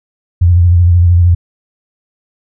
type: tone with vibrato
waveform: sine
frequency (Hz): 87.31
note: F2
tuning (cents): 0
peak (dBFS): -4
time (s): 0.41-1.35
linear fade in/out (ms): 10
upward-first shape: sine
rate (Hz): 13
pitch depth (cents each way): 51
effects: none